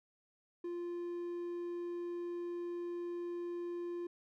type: tone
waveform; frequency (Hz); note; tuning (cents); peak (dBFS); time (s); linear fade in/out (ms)
triangle; 347.9; F4; -7; -36; 0.64-4.07; 5
effects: none